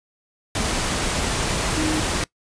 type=tone in noise; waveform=sine; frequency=311.1 Hz; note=D#4; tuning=in tune; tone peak=-23 dBFS; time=1.77-2 s; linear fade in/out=2 ms; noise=pink; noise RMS=-23 dBFS; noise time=0.55-2.24 s; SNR=-3 dB; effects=noise-tail reverb RT60 0.1 s tail -21 dB re dry + resampled to 22050 Hz